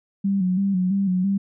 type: tone with vibrato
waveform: sine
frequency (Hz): 190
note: F#3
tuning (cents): +46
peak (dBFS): -18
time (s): 0.24-1.38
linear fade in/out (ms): 10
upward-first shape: square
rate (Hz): 3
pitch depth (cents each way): 64
effects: none